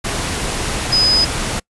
sine tone in noise, 5020 Hz, D#8, 15 cents sharp, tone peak -11 dBFS, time 0.92-1.25 s, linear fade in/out 10 ms, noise pink, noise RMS -21 dBFS, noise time 0.04-1.6 s, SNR +7 dB, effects noise-tail reverb RT60 0.1 s tail -26 dB re dry + resampled to 24000 Hz

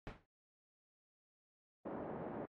pink noise with exponential decay, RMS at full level -42 dBFS, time 0.07-0.26 s, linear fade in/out 0 ms, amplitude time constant 41 ms
pink band-pass noise, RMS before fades -45 dBFS, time 1.85-2.46 s, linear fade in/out 10 ms, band 230 to 700 Hz, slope 12 dB/octave
effects low-pass 2000 Hz 12 dB/octave + AAC 32 kbps

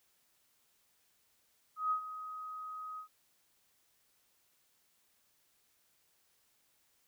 sine tone with ADSR envelope, 1259 Hz, D#6, 20 cents sharp, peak -28 dBFS, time 1.76-3.08 s, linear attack 150 ms, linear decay 93 ms, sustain -13 dB, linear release 97 ms, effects white hiss -73 dBFS RMS until 7.07 s

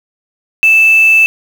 sine tone with quantisation, 2637 Hz, E7, in tune, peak -4 dBFS, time 0.63-1.26 s, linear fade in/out 0 ms, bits 4, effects none

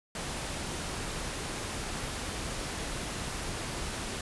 pink noise, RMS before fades -36 dBFS, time 0.15-4.21 s, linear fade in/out 2 ms, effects resampled to 24000 Hz

